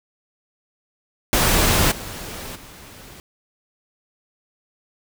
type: noise with level steps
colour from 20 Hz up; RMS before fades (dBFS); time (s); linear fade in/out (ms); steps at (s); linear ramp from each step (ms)
pink; -17 / -33 / -42; 1.33-3.2; 0; 1.91 / 2.55; 10
effects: none